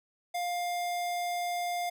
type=tone; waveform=square; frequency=704 Hz; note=F5; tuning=14 cents sharp; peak=-31 dBFS; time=0.34-1.9 s; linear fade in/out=10 ms; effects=none